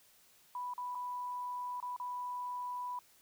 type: tone with dropouts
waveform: sine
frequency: 987.8 Hz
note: B5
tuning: in tune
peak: -37 dBFS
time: 0.55-2.99 s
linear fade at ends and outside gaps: 2 ms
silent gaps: 0.737-0.779 / 0.949-0.953 / 1.802-1.826 / 1.964-1.999 s
effects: white hiss -65 dBFS RMS until 3.21 s